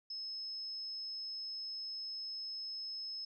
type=tone; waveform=sine; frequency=5190 Hz; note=E8; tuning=28 cents flat; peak=-40 dBFS; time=0.1-3.25 s; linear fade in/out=5 ms; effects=none